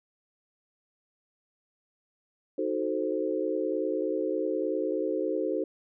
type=chord; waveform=sine; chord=D# diminished seventh; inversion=none; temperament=equal; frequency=311.1 / 370 / 440 / 523.3 Hz; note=D#4 / F#4 / A4 / C5; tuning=0 / 0 / 0 / 0 cents; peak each=-32 dBFS; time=2.58-5.64 s; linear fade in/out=5 ms; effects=none